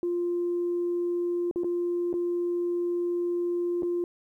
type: tone with dropouts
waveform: sine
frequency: 349.2 Hz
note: F4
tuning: in tune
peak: -24 dBFS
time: 0.03-4.04 s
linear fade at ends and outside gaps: 1 ms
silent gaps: 1.512-1.559 / 1.635-1.644 / 2.129-2.139 / 3.823-3.831 s
effects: tanh soft clip ceiling -21 dBFS + 11-bit